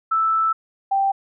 sine tone pair in turn, 1318.5 / 784 Hz, E6 / G5, 0 / 0 cents, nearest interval major sixth, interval 900 cents, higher first, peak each -16 dBFS, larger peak neither, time 0.11-0.53 / 0.91-1.12 s, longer first, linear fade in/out 10 ms, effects none

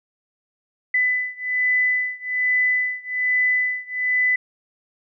sine beating tone pair, 2000 / 2001.2 Hz, B6 / B6, +21 / +22 cents, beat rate 1.2 Hz, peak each -21 / -22 dBFS, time 0.94-4.36 s, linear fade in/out 5 ms, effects none

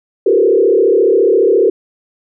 sine tone with frequency modulation, 421.8 Hz, G#4, 27 cents sharp, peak -7 dBFS, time 0.26-1.7 s, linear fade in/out 5 ms, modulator 34.5 Hz, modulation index 1.9, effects none

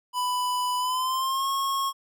square tone with pitch glide, 994 to 1090.2 Hz, B5 to C#6, +11 to -29 cents, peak -25 dBFS, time 0.13-1.93 s, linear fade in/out 50 ms, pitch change +160 cents, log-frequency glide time 0.78-1.49 s, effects none

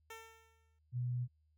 10% pulse tone with exponential decay, 449.5 Hz, A4, 37 cents sharp, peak -38 dBFS, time 0.1-0.79 s, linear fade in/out 5 ms, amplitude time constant 150 ms
sine tone, 123.2 Hz, B2, 4 cents flat, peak -34 dBFS, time 0.92-1.28 s, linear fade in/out 50 ms
effects added 77 Hz sine -70 dBFS peak until 1.57 s

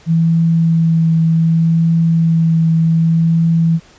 sine tone with vibrato, 164.1 Hz, E3, 8 cents flat, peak -9 dBFS, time 0.06-3.8 s, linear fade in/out 50 ms, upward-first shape triangle, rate 0.66 Hz, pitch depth 15 cents each way, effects pink hiss -45 dBFS RMS until 3.98 s + resampled to 16000 Hz

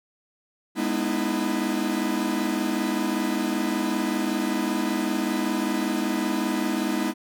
45% pulse chord, E major seventh, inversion first, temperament equal with one note detuned, 207.7 / 246.9 / 304.4 / 329.6 Hz, G#3 / B3 / D#4 / E4, 0 / 0 / -38 / 0 cents, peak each -29 dBFS, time 0.75-7.14 s, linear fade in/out 50 ms, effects none

